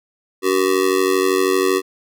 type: tone with amplitude modulation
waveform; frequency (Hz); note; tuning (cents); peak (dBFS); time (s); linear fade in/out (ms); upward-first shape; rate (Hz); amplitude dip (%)
square; 378.8; F#4; +41; -11; 0.42-1.82; 50; sine; 92.7; 95
effects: none